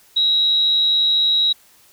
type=tone with amplitude modulation; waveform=sine; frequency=3848 Hz; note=B7; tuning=46 cents flat; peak=-12 dBFS; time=0.16-1.53 s; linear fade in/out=10 ms; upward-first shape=sine; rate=266 Hz; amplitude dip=30%; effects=white hiss -52 dBFS RMS until 1.92 s